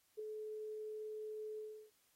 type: tone with ADSR envelope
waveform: sine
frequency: 430 Hz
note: A4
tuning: 40 cents flat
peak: -39 dBFS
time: 0.17-1.91 s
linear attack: 25 ms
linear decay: 4 ms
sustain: -4 dB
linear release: 330 ms
effects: white hiss -75 dBFS RMS until 2.15 s + AAC 48 kbps